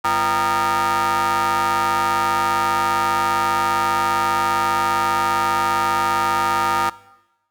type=ring-modulated tone; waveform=30% pulse; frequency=147.5 Hz; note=D3; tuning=8 cents sharp; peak=-11 dBFS; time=0.04-6.9 s; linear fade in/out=10 ms; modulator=1080 Hz; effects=noise-tail reverb RT60 1.0 s tail -20 dB re dry